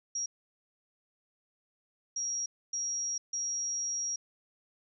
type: tone bursts at uneven times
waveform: sine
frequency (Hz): 5660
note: F8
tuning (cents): +22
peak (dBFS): -31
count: 4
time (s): 0.15-0.26 / 2.16-2.46 / 2.73-3.18 / 3.33-4.16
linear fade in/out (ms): 5
effects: none